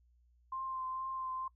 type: tone with vibrato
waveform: sine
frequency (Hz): 1046.5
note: C6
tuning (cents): 0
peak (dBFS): -37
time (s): 0.52-1.48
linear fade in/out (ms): 5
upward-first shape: triangle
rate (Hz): 2.2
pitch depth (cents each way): 20
effects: noise-tail reverb RT60 0.1 s tail -21 dB re dry + added 60 Hz sine -65 dBFS peak until 1.55 s